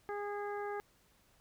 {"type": "harmonic tone", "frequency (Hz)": 410, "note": "G#4", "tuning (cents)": -22, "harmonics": [1, 2, 3, 4, 5], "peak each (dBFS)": [-39, -42, -47, -48, -54], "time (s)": [0.09, 0.8], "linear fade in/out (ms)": 0, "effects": ["pink hiss -69 dBFS RMS until 1.4 s"]}